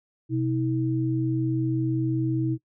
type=tone pair together; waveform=sine; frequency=127.02 / 320.6 Hz; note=B2 / E4; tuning=+49 / -48 cents; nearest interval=octave + major third; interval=1603 cents; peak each=-25 dBFS; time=0.29-2.58 s; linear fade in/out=50 ms; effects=noise-tail reverb RT60 0.1 s tail -19 dB re dry